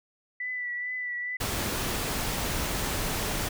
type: tone with vibrato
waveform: sine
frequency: 1975.5 Hz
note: B6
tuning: in tune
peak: -30 dBFS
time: 0.4-1.37 s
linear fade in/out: 5 ms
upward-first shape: triangle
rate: 2.3 Hz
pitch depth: 33 cents each way
type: noise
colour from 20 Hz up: pink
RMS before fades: -30 dBFS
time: 1.4-3.49 s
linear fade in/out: 10 ms
effects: none